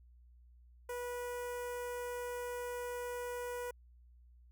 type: tone with notch filter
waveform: sawtooth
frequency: 488.3 Hz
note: B4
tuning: 20 cents flat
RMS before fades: -41 dBFS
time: 0.89-3.71 s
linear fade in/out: 5 ms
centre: 4000 Hz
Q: 0.72
effects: added 60 Hz sine -58 dBFS peak until 4.51 s